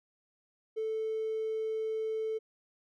triangle tone with hard clipping, 440 Hz, A4, in tune, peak -31 dBFS, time 0.76-2.39 s, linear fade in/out 20 ms, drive 3 dB, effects none

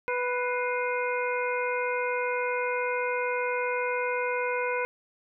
harmonic tone with a mistuned harmonic, 493.9 Hz, B4, in tune, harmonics 1 / 2 / 3 / 4 / 5, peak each -29 / -32 / -34 / -35 / -36 dBFS, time 0.08-4.85 s, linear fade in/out 0 ms, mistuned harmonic 4, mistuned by +120 cents, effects none

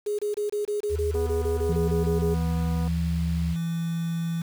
sine tone bursts, 415.3 Hz, G#4, in tune, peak -24 dBFS, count 15, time 0.06-2.346 s, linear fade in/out 10 ms, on 130 ms, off 24 ms
sine tone with pitch glide, 77.78 to 76.58 Hz, D#2 to D#2, 0 to -27 cents, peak -26 dBFS, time 0.89-3.56 s, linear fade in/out 50 ms, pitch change -27 cents, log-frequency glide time 1.62-3.43 s
click train, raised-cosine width 1 ms, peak -26 dBFS, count 424, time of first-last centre 1.15-2.877 s, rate 245 Hz
sine tone, 166.6 Hz, E3, 19 cents sharp, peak -25 dBFS, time 1.69-4.42 s, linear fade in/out 5 ms
effects 7-bit

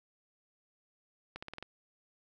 accelerating click train, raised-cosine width 0.3 ms, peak -26 dBFS, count 6, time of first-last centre 1.36-1.626 s, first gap 65 ms, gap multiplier 0.9, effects none

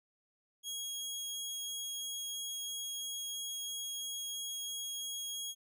20% pulse tone, 3299 Hz, G#7, 12 cents flat, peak -33 dBFS, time 0.63-5.55 s, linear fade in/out 50 ms, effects none

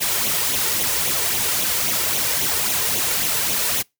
white noise with flanger, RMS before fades -21 dBFS, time 0-3.83 s, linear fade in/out 20 ms, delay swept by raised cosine 0.3 to 2.2 ms, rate 3.7 Hz, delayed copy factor +0.55, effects noise-tail reverb RT60 0.2 s tail -26 dB re dry + high-pass 60 Hz 12 dB/octave

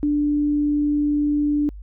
sine tone, 293.7 Hz, D4, in tune, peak -17 dBFS, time 0.03-1.69 s, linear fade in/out 0 ms, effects added 50 Hz sine -34 dBFS peak until 1.82 s

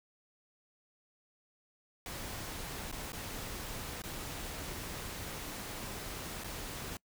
pink noise with dropouts, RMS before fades -42 dBFS, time 2.06-6.97 s, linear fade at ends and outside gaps 2 ms, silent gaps 2.915-2.925 / 3.121-3.13 / 4.02-4.037 / 6.438-6.443 s, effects noise-tail reverb RT60 0.1 s tail -25 dB re dry

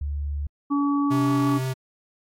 sine tone, 72.2 Hz, D2, 29 cents flat, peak -25 dBFS, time 0.01-0.47 s, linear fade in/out 5 ms
harmonic tone, 284.4 Hz, C#4, 45 cents sharp, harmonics 1 / 3 / 4, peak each -20 / -36 / -28 dBFS, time 0.7-1.59 s, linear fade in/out 20 ms
square tone with vibrato, 130 Hz, C3, 11 cents flat, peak -25 dBFS, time 1.1-1.74 s, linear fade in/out 20 ms, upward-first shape sine, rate 5.7 Hz, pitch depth 11 cents each way
effects AAC 64 kbps

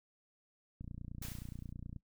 click train, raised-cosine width 5 ms, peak -33 dBFS, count 35, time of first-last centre 0.81-1.963 s, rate 29.5 Hz
white noise with exponential decay, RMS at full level -44 dBFS, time 1.22-1.73 s, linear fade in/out 5 ms, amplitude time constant 110 ms
effects noise-tail reverb RT60 0.1 s tail -19 dB re dry

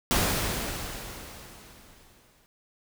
pink noise with exponential decay, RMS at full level -23 dBFS, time 0.11-2.46 s, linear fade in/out 0 ms, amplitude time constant 510 ms, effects none

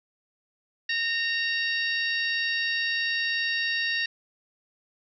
harmonic tone with a mistuned harmonic, 921 Hz, A#5, 21 cents flat, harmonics 2 / 3 / 4 / 5 / 6, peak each -27 / -31 / -33 / -35 / -37 dBFS, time 0.89-4.06 s, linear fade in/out 5 ms, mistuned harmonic 4, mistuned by +51 cents, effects none

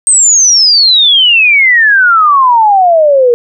sine exponential sweep, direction down, 8500 to 467.2 Hz, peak -3 dBFS, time 0.07-3.34 s, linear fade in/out 0 ms, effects none

